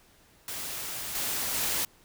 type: noise with level steps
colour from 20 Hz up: white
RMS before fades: -36 / -31 / -29 dBFS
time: 0.48-1.85 s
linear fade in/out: 2 ms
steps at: 1.15 / 1.54 s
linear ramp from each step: 2 ms
effects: pink hiss -60 dBFS RMS until 2.04 s